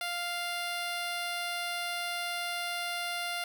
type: tone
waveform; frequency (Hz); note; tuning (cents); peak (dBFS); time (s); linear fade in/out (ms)
10% pulse; 698.5; F5; 0; -24; 0.01-3.44; 2
effects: none